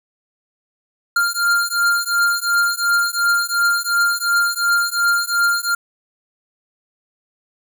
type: beating tone pair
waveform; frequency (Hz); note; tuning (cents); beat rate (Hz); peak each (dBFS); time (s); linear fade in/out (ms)
square; 1396.9 / 1399.7; F6 / F6; 0 / +3; 2.8; -19; 1.16-5.75; 5
effects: none